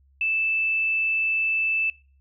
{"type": "tone", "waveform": "sine", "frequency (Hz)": 2637, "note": "E7", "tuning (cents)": 0, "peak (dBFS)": -21, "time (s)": [0.21, 1.9], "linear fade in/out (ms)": 2, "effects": ["noise-tail reverb RT60 0.4 s tail -24 dB re dry", "added 68 Hz sine -56 dBFS peak until 2.2 s"]}